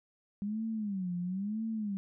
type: tone with vibrato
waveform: sine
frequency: 198.5 Hz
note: G3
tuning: 22 cents sharp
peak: -32 dBFS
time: 0.42-1.97 s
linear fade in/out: 0 ms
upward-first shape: sine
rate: 1 Hz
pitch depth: 210 cents each way
effects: none